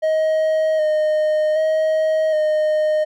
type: tone with vibrato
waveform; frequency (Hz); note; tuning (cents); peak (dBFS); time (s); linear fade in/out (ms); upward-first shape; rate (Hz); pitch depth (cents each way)
triangle; 622.3; D#5; 0; -13; 0.02-3.05; 20; square; 0.65; 20
effects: none